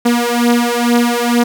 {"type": "beating tone pair", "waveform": "sawtooth", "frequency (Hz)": [237.7, 239.9], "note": ["A#3", "A#3"], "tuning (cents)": [34, 50], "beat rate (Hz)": 2.2, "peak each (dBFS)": -10, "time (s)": [0.05, 1.44], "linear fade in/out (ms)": 10, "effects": ["7-bit"]}